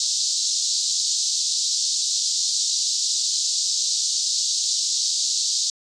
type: band-pass noise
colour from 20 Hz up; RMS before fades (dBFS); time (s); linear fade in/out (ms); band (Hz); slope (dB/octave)
pink; -23; 0-5.7; 2; 4000 to 7500; 48
effects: resampled to 22050 Hz